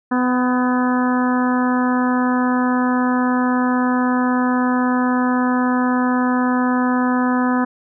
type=harmonic tone with a mistuned harmonic; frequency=250.9 Hz; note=B3; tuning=28 cents sharp; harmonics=1 / 2 / 3 / 4 / 5 / 6 / 7; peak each=-16 / -27 / -26 / -24 / -27 / -29 / -30 dBFS; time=0.11-7.65 s; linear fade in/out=10 ms; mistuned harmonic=7; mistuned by=-33 cents; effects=none